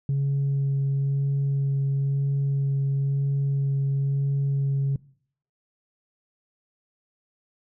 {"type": "tone with vibrato", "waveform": "sine", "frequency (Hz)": 138.4, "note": "C#3", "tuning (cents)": -2, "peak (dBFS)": -19, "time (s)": [0.09, 4.96], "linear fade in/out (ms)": 2, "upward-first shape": "sine", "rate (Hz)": 1, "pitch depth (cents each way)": 9, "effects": ["noise-tail reverb RT60 0.6 s tail -23 dB re dry", "tanh soft clip ceiling -19 dBFS"]}